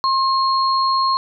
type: tone pair together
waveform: sine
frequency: 1065 / 4260 Hz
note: C6 / C8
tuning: +30 / +30 cents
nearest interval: 2 octaves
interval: 2400 cents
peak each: -15 / -23 dBFS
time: 0.04-1.17 s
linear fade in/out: 0 ms
effects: none